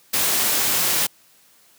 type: noise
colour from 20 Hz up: white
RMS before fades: -20 dBFS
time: 0.13-1.07 s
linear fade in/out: 10 ms
effects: white hiss -55 dBFS RMS until 1.78 s + high-pass 100 Hz 12 dB/octave